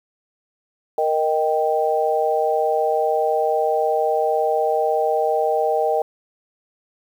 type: chord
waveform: sine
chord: Eb major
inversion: second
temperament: equal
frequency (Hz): 466.2 / 622.3 / 784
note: Bb4 / Eb5 / G5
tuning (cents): 0 / 0 / 0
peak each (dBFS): -21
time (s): 0.98-6.02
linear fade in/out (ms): 2
effects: 8-bit